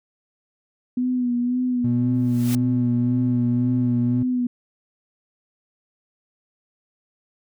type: tone with vibrato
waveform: sine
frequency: 246.9 Hz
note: B3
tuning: in tune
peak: -19 dBFS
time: 0.97-4.47 s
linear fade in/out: 5 ms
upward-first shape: sine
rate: 1.9 Hz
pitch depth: 40 cents each way
type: tone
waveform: triangle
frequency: 121 Hz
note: B2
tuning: 35 cents flat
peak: -20 dBFS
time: 1.84-4.23 s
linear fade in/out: 5 ms
type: noise with exponential growth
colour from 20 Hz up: white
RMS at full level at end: -29 dBFS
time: 2.14-2.55 s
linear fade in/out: 1 ms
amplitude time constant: 88 ms
effects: none